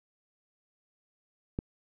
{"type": "click", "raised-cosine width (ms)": 3, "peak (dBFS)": -18, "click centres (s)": 1.589, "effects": []}